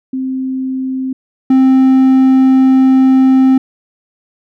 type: tone pair in turn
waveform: sine / triangle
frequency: 261.6 / 262.7 Hz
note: C4 / C4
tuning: 0 / +7 cents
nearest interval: unison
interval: 7 cents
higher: second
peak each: -15 / -3 dBFS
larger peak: second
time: 0.13-1.13 / 1.5-3.58 s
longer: second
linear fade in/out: 5 ms
effects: none